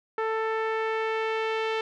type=tone with low-pass filter sweep; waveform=sawtooth; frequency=442.9 Hz; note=A4; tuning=11 cents sharp; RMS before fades=-28 dBFS; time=0.18-1.81 s; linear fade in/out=2 ms; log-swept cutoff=1600 to 3000 Hz; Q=1.6; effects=none